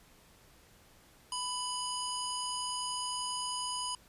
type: harmonic tone with a mistuned harmonic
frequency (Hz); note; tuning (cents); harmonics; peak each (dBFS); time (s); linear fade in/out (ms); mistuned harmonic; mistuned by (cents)
993; B5; +9; 1 / 3 / 5 / 7 / 9 / 10; -38 / -40 / -41 / -46 / -45 / -42; 1.32-3.95; 2; 7; -66
effects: pink hiss -61 dBFS RMS until 4.08 s + resampled to 32000 Hz